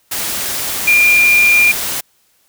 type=tone in noise; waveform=sine; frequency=2400 Hz; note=D7; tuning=37 cents sharp; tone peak=-7 dBFS; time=0.87-1.72 s; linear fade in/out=10 ms; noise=white; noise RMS=-20 dBFS; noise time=0.11-2.01 s; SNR=+10 dB; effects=white hiss -57 dBFS RMS until 2.48 s